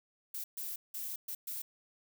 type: noise bursts at uneven times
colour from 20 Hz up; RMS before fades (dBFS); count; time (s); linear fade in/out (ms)
violet; -40; 5; 0.34-0.44 / 0.57-0.76 / 0.94-1.16 / 1.28-1.35 / 1.47-1.62; 5
effects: none